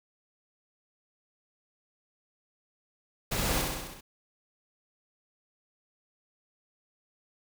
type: noise with echo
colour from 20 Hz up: pink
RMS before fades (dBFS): -31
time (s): 3.31-3.62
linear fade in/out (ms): 10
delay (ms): 65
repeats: 6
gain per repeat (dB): -3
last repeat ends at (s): 4.01
effects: none